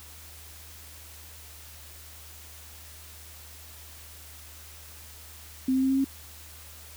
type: tone with pitch steps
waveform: sine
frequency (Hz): 260.3 / 262.9 / 265.5 / 268.1 / 270.7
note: C4 / C4 / C4 / C4 / C#4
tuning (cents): -9 / +8 / +25 / +42 / -41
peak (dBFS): -21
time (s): 5.68-6.045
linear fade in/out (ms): 5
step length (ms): 73
effects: added 77 Hz sine -49 dBFS peak until 6.96 s + white hiss -48 dBFS RMS until 6.96 s